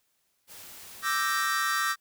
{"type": "noise", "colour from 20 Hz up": "white", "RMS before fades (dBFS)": -46, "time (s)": [0.47, 1.5], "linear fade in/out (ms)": 50}
{"type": "chord", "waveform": "45% pulse", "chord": "E half-diminished seventh", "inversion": "third", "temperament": "equal", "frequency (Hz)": [1174.7, 1318.5, 1568, 1864.7], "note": ["D6", "E6", "G6", "Bb6"], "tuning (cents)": [0, 0, 0, 0], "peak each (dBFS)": -31, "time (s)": [1.02, 1.96], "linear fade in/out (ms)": 50}
{"effects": ["white hiss -73 dBFS RMS until 2 s"]}